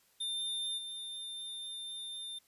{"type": "tone with level steps", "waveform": "square", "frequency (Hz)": 3602, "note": "A7", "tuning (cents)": 40, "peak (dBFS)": [-35, -41], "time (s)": [0.2, 2.39], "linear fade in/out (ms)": 10, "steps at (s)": 0.77, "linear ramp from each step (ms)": 20, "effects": ["white hiss -69 dBFS RMS until 2.47 s", "resampled to 32000 Hz"]}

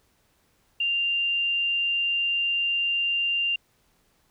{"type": "tone", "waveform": "sine", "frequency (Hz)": 2788, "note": "F7", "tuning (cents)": -4, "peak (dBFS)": -22, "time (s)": [0.8, 3.56], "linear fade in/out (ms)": 5, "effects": ["pink hiss -66 dBFS RMS until 4.3 s"]}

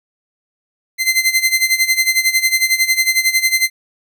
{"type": "tone with tremolo", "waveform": "sawtooth", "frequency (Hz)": 2071, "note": "C7", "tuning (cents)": -18, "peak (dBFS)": -6, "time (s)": [0.98, 3.7], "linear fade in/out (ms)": 50, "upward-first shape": "sine", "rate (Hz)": 11, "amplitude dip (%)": 80, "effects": []}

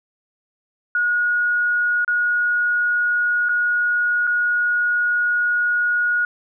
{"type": "tone with dropouts", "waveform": "sine", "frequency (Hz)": 1447, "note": "F#6", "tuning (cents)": -39, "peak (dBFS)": -16, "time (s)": [0.95, 6.25], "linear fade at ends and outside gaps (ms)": 2, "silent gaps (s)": [[2.047, 2.078], [3.487, 3.492], [4.27, 4.274]], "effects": []}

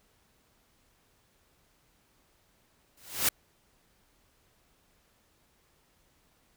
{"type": "noise with exponential growth", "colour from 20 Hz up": "white", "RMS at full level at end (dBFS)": -22, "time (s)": [2.97, 3.29], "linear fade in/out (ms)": 5, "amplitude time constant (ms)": 69, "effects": ["pink hiss -68 dBFS RMS until 6.56 s"]}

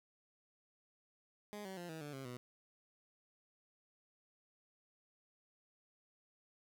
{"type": "tone with pitch steps", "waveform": "15% pulse", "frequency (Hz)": [207.7, 190.46, 174.65, 160.16, 146.87, 134.68, 123.5], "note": ["G#3", "G3", "F3", "E3", "D3", "C#3", "B2"], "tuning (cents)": [0, -50, 0, -50, 0, -50, 0], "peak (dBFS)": -39, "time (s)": [1.53, 2.37], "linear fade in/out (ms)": 0, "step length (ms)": 120, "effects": []}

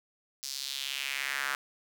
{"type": "tone with high-pass filter sweep", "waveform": "square", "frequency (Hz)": 68.4, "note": "C#2", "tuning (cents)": -23, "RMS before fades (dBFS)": -35, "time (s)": [0.43, 1.55], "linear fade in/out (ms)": 0, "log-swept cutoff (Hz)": [5300, 1400], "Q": 2.6, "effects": []}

